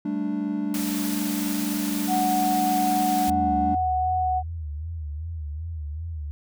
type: chord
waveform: triangle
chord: G suspended second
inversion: none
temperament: equal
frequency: 196 / 220 / 293.7 Hz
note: G3 / A3 / D4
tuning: 0 / 0 / 0 cents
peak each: -28 / -28 / -25 dBFS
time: 0.05-3.75 s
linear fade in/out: 5 ms
type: noise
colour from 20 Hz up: white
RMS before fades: -33 dBFS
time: 0.74-3.3 s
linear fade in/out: 2 ms
type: tone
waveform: sine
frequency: 740 Hz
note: F#5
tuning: in tune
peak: -21 dBFS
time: 2.07-4.43 s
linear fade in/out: 50 ms
type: tone with vibrato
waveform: sine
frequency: 78.4 Hz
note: D#2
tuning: 14 cents sharp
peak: -29 dBFS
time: 3.28-6.31 s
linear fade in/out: 0 ms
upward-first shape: sine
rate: 2.6 Hz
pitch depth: 120 cents each way
effects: none